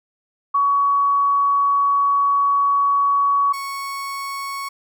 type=tone pair in turn; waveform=sine / 35% pulse; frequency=1125 / 1107 Hz; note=C#6 / C#6; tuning=+25 / -3 cents; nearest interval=unison; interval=28 cents; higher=first; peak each=-14 / -24 dBFS; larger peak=first; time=0.54-3.53 / 3.53-4.69 s; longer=first; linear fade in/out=10 ms; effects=none